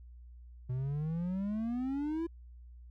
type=exponential sweep; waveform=triangle; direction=up; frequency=123.4 to 340 Hz; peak=-30 dBFS; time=0.69-2.27 s; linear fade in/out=10 ms; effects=added 60 Hz sine -49 dBFS peak until 2.9 s